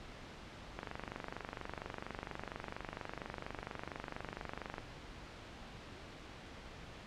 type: click train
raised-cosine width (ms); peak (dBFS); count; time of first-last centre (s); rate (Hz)
0.5; -26; 98; 0.79-4.782; 24.3
effects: pink hiss -51 dBFS RMS until 7.06 s + low-pass 4000 Hz 12 dB/octave